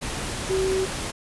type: tone in noise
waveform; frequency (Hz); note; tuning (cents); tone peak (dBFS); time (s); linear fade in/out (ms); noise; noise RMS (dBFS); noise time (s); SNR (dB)
sine; 380; F#4; +46; -21; 0.49-0.86; 20; pink; -30; 0.01-1.12; +6
effects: resampled to 24000 Hz